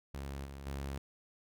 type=tone with level steps; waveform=sawtooth; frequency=68.9 Hz; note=C#2; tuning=10 cents flat; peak=-36 / -41 / -34 dBFS; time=0.14-0.98 s; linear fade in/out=5 ms; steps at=0.45 / 0.66 s; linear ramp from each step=5 ms; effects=none